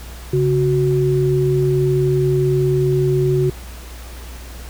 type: tone pair together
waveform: sine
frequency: 138.59 / 369.6 Hz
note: C#3 / F#4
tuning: 0 / -2 cents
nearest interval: octave + perfect fourth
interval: 1698 cents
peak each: -16 dBFS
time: 0.33-3.5 s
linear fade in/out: 5 ms
effects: added 60 Hz sine -32 dBFS peak until 4.69 s + pink hiss -39 dBFS RMS until 4.69 s